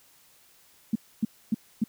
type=tone bursts; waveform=sine; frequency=220 Hz; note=A3; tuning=in tune; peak=-20 dBFS; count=4; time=0.93-1.84 s; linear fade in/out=5 ms; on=25 ms; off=270 ms; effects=white hiss -59 dBFS RMS until 1.88 s